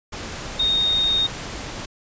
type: tone in noise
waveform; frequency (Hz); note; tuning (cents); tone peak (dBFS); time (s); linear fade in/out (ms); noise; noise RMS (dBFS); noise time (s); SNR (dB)
sine; 3700; A#7; -14; -17; 0.59-1.27; 10; pink; -32; 0.12-1.86; +12
effects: resampled to 16000 Hz